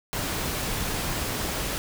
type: noise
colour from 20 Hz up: pink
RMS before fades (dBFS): -29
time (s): 0.13-1.78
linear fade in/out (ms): 0
effects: none